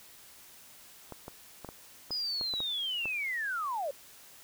clicks, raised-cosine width 1 ms, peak -27 dBFS, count 9, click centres 1.123 / 1.281 / 1.647 / 1.689 / 2.107 / 2.412 / 2.538 / 2.604 / 3.056 s
sine linear sweep, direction down, 5040 to 525 Hz, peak -31 dBFS, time 2.11-3.91 s, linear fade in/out 5 ms
effects white hiss -54 dBFS RMS until 4.43 s

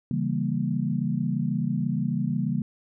sine chord, C# diminished seventh, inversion none, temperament equal with one note detuned, 138.59 / 164.81 / 196.68 / 233.1 Hz, C#3 / E3 / G3 / Bb3, 0 / 0 / +6 / 0 cents, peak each -29 dBFS, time 0.11-2.62 s, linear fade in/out 2 ms, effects none

